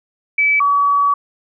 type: tone pair in turn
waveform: sine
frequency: 2300 / 1137.4 Hz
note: D7 / C#6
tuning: -37 / +44 cents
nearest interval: octave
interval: 1219 cents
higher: first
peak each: -11 dBFS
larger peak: neither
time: 0.38-0.6 / 0.6-1.14 s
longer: second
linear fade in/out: 5 ms
effects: none